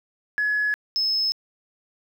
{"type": "tone pair in turn", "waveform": "sine", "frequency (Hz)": [1694, 5195], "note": ["G#6", "E8"], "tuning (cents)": [34, -26], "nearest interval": "octave + perfect fifth", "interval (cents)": 1940, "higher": "second", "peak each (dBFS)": -19, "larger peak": "neither", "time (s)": [[0.38, 0.74], [0.96, 1.32]], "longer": "neither", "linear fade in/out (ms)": 0, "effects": ["tanh soft clip ceiling -16 dBFS", "9-bit"]}